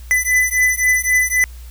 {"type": "beating tone pair", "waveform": "square", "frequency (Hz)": [2000, 2003.8], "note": ["B6", "B6"], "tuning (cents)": [21, 25], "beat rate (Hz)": 3.8, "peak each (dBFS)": -17, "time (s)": [0.11, 1.44], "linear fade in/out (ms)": 0, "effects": ["added 60 Hz sine -32 dBFS peak until 1.7 s", "white hiss -47 dBFS RMS until 1.7 s"]}